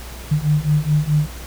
sine beating tone pair, 147.8 / 152.5 Hz, D3 / D#3, +11 / -34 cents, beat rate 4.7 Hz, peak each -18 / -17 dBFS, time 0.31-1.27 s, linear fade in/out 10 ms, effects added 60 Hz sine -33 dBFS peak until 1.46 s + pink hiss -37 dBFS RMS until 1.46 s

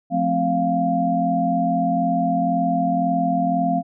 sine tone cluster, 177.4 / 219.5 / 261.3 / 696 Hz, F3 / A3 / C4 / F5, +27 / -4 / -2 / -6 cents, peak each -24 / -27 / -23 / -20 dBFS, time 0.1-3.83 s, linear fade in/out 50 ms, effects none

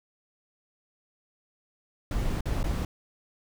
brown noise with dropouts, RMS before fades -28 dBFS, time 2.11-2.85 s, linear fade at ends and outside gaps 2 ms, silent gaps 2.408-2.456 / 2.631-2.641 s, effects none

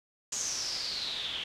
white noise with low-pass filter sweep, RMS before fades -35 dBFS, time 0.32-1.44 s, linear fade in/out 5 ms, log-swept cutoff 6800 to 3100 Hz, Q 8.1, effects none

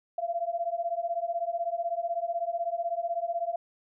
sine beating tone pair, 675 / 691 Hz, E5 / F5, +41 / -19 cents, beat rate 16 Hz, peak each -31 dBFS, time 0.18-3.56 s, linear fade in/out 5 ms, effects none

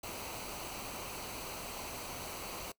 pink noise with comb filter, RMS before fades -43 dBFS, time 0.03-2.72 s, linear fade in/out 5 ms, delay 0.57 ms, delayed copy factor -0.55, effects noise-tail reverb RT60 0.1 s tail -21 dB re dry

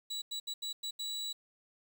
35% pulse tone bursts at uneven times, 3918 Hz, B7, 15 cents flat, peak -34 dBFS, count 6, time 0.1-0.22 / 0.31-0.4 / 0.47-0.54 / 0.62-0.73 / 0.83-0.91 / 0.99-1.33 s, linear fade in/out 10 ms, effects 10-bit

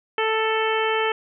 harmonic tone, 440.9 Hz, A4, 4 cents sharp, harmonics 1 / 2 / 3 / 4 / 5 / 6 / 7, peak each -23 / -26 / -28 / -29 / -30 / -31 / -31 dBFS, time 0.18-1.12 s, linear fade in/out 2 ms, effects none

